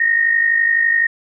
sine tone pair together, 1846.1 / 1898 Hz, A#6 / A#6, -17 / +31 cents, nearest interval unison, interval 48 cents, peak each -13 / -19 dBFS, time 0-1.07 s, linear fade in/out 5 ms, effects none

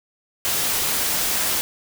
white noise, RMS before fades -22 dBFS, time 0.45-1.61 s, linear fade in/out 0 ms, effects none

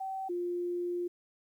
sine tone pair in turn, 768 / 351.7 Hz, G5 / F4, -36 / +12 cents, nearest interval octave + major second, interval 1352 cents, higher first, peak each -34 / -31 dBFS, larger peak second, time 0-0.29 / 0.29-1.08 s, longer second, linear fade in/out 10 ms, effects 11-bit

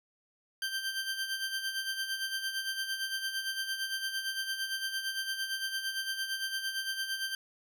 20% pulse tone with tremolo, 1568 Hz, G6, in tune, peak -26 dBFS, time 0.62-7.35 s, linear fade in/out 2 ms, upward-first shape sine, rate 8.8 Hz, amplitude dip 60%, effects none

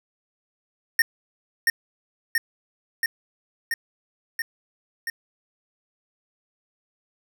square tone with echo, 1837 Hz, A#6, 26 cents flat, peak -15 dBFS, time 0.99-1.02 s, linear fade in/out 2 ms, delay 680 ms, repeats 6, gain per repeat -2 dB, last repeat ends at 5.1 s, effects none

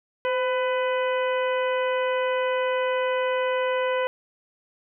harmonic tone with a mistuned harmonic, 500 Hz, B4, 21 cents sharp, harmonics 1 / 2 / 3 / 4 / 5 / 6, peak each -23 / -29 / -33 / -35 / -37 / -39 dBFS, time 0.25-4.07 s, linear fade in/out 0 ms, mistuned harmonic 1, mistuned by +47 cents, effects none

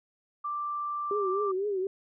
sine tone, 1177 Hz, D6, 3 cents sharp, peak -30 dBFS, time 0.44-1.52 s, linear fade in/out 10 ms
sine tone with vibrato, 393.6 Hz, G4, 7 cents sharp, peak -27 dBFS, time 1.11-1.87 s, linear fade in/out 2 ms, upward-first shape triangle, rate 4 Hz, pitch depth 130 cents each way
effects none

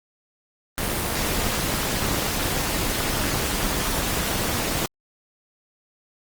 pink noise with amplitude modulation, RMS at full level -21 dBFS, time 0.78-4.86 s, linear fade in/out 0 ms, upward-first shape sine, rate 236 Hz, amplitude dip 80%, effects Opus 24 kbps

